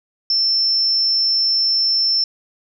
sine tone, 5350 Hz, E8, 25 cents sharp, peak -14 dBFS, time 0.3-2.24 s, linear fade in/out 2 ms, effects none

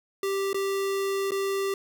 square tone with dropouts, 392 Hz, G4, in tune, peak -26 dBFS, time 0.23-1.74 s, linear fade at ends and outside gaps 2 ms, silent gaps 0.531-0.544 / 1.308-1.318 s, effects 10-bit

